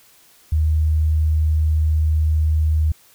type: tone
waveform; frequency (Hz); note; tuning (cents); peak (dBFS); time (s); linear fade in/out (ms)
sine; 77.78; D#2; 0; -14; 0.52-2.92; 5
effects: white hiss -52 dBFS RMS until 3.14 s